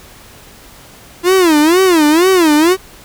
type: tone with vibrato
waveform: 45% pulse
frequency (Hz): 336.1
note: E4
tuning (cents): +34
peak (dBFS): -7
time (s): 1.23-2.77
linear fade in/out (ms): 50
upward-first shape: sine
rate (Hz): 2.1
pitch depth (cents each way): 220
effects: pink hiss -39 dBFS RMS until 3.04 s